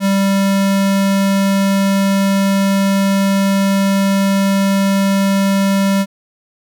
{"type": "tone", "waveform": "square", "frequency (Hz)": 196, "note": "G3", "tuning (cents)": 0, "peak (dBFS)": -12, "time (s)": [0, 6.06], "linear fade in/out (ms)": 50, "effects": []}